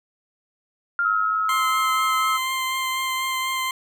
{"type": "tone with exponential decay", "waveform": "sine", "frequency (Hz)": 1396.9, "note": "F6", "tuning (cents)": 0, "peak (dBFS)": -18, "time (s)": [0.99, 2.47], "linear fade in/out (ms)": 1, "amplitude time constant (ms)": 320}
{"type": "tone", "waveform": "sine", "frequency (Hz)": 1293, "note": "E6", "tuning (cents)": -34, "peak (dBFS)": -20, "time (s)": [1.04, 2.38], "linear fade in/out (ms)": 20}
{"type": "tone with vibrato", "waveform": "20% pulse", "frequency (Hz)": 1046, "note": "C6", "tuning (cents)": -1, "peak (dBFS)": -18, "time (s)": [1.49, 3.71], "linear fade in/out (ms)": 2, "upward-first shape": "triangle", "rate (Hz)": 4.1, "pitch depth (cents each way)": 15}
{"effects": []}